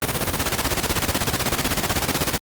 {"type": "noise with tremolo", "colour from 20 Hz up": "pink", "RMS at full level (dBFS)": -20, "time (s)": [0.02, 2.38], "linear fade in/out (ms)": 2, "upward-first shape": "square", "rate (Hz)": 16, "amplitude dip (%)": 65, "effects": ["high-pass 60 Hz 12 dB/octave", "Opus 32 kbps"]}